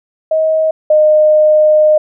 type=tone pair in turn; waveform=sine; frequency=633 / 612.9 Hz; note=D#5 / D#5; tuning=+30 / -26 cents; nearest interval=minor second; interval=56 cents; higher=first; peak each=-9 / -5 dBFS; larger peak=second; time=0.31-0.71 / 0.9-1.98 s; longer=second; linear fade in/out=5 ms; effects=none